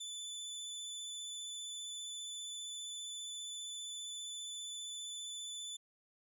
25% pulse tone with vibrato, 3499 Hz, A7, 10 cents flat, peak -38 dBFS, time 0-5.77 s, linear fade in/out 10 ms, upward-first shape sine, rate 15 Hz, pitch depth 17 cents each way, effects none

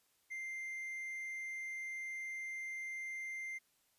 triangle tone, 2093 Hz, C7, in tune, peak -39 dBFS, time 0.3-3.59 s, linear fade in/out 20 ms, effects white hiss -75 dBFS RMS until 3.98 s + resampled to 32000 Hz

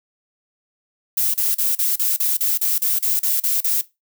violet noise bursts, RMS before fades -19 dBFS, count 13, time 1.17-3.812 s, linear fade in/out 5 ms, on 170 ms, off 36 ms, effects noise-tail reverb RT60 0.2 s tail -17 dB re dry

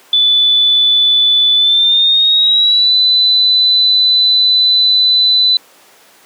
sine tone with pitch glide, 3483 to 4001 Hz, A7 to B7, -18 to +22 cents, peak -7 dBFS, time 0.13-5.57 s, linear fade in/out 2 ms, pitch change +240 cents, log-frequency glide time 1.55-2.95 s, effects pink hiss -44 dBFS RMS until 6.25 s + high-pass 400 Hz 12 dB/octave

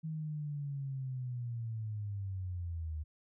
sine linear sweep, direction down, 160 to 75.5 Hz, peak -36 dBFS, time 0.03-3.04 s, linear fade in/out 20 ms, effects none

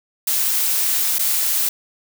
blue noise with dropouts, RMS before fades -19 dBFS, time 0.27-1.69 s, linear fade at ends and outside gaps 5 ms, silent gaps 1.185-1.192 s, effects none

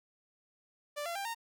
sawtooth tone with pitch steps, 587.3 / 682.5 / 793.1 / 921.6 Hz, D5 / F5 / G5 / A#5, 0 / -40 / +20 / -20 cents, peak -32 dBFS, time 0.96-1.348 s, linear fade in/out 20 ms, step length 97 ms, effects none

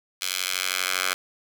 10% pulse tone with high-pass filter sweep, 92.5 Hz, F#2, in tune, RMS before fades -27 dBFS, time 0.21-1.14 s, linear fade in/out 10 ms, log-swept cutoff 3200 to 1500 Hz, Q 0.94, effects none

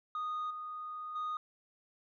sine tone with level steps, 1237 Hz, D#6, 10 cents flat, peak -32 / -39 / -32 dBFS, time 0.15-1.37 s, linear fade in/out 2 ms, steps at 0.5 / 1.15 s, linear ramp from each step 10 ms, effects tanh soft clip ceiling -33 dBFS

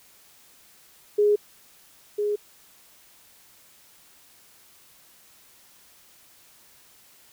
sine tone pair in turn, 415.3 / 415.3 Hz, G#4 / G#4, 0 / 0 cents, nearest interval unison, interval 0 cents, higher neither, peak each -16 / -22 dBFS, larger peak first, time 1.18-1.36 / 2.18-2.36 s, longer neither, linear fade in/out 10 ms, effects white hiss -55 dBFS RMS until 7.32 s

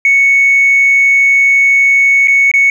sine tone with dropouts, 2217 Hz, C#7, in tune, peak -4 dBFS, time 0.05-2.7 s, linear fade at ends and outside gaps 2 ms, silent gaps 2.274-2.281 / 2.515-2.538 s, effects tanh soft clip ceiling -2 dBFS + 7-bit

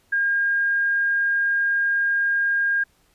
sine tone, 1616 Hz, G#6, 48 cents flat, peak -18 dBFS, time 0.12-2.84 s, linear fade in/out 10 ms, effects pink hiss -62 dBFS RMS until 3.14 s + resampled to 32000 Hz

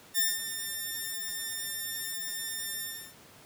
5% pulse tone with ADSR envelope, 1801 Hz, A6, 40 cents sharp, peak -12 dBFS, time 0.14-3.15 s, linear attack 46 ms, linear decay 200 ms, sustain -11 dB, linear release 340 ms, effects pink hiss -54 dBFS RMS until 3.45 s + high-pass 100 Hz 12 dB/octave

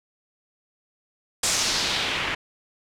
white noise with low-pass filter sweep, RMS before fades -25 dBFS, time 1.43-2.35 s, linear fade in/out 5 ms, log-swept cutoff 7700 to 2200 Hz, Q 1.7, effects none

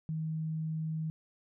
sine tone, 158.4 Hz, D#3, 31 cents sharp, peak -32 dBFS, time 0.09-1.1 s, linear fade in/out 0 ms, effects none

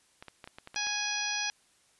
clicks, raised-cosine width 0.3 ms, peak -28 dBFS, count 8, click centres 0.225 / 0.283 / 0.442 / 0.475 / 0.585 / 0.674 / 0.744 / 0.869 s
harmonic tone, 830.6 Hz, G#5, in tune, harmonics 1 / 2 / 3 / 4 / 5 / 6 / 7, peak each -40 / -37 / -36 / -39 / -41 / -38 / -36 dBFS, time 0.76-1.5 s, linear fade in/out 0 ms
effects white hiss -66 dBFS RMS until 1.99 s + resampled to 24000 Hz

